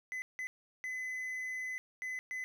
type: tone bursts at uneven times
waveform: triangle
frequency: 2021 Hz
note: B6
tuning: 39 cents sharp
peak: -35 dBFS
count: 5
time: 0.12-0.22 / 0.39-0.47 / 0.84-1.78 / 2.02-2.19 / 2.31-2.44 s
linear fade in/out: 0 ms
effects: none